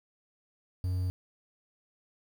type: tone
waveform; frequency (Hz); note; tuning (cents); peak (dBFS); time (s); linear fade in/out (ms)
triangle; 91.6; F#2; -17; -26; 0.84-1.1; 0
effects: 9-bit